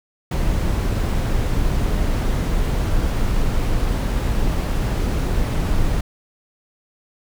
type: noise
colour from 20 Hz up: brown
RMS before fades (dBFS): -19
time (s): 0.31-6.01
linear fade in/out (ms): 5
effects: none